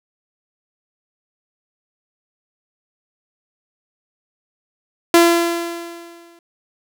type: tone with exponential decay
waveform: sawtooth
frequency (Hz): 340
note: F4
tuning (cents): -46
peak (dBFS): -3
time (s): 5.14-6.39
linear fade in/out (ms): 2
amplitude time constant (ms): 270
effects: none